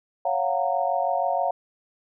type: chord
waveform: sine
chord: Gb major seventh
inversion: second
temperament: just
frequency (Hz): 555 / 693.7 / 740 / 925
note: Db5 / F5 / Gb5 / Bb5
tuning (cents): +2 / -12 / 0 / -14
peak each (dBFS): -28 / -25 / -26 / -30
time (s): 0.25-1.51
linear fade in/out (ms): 5
effects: none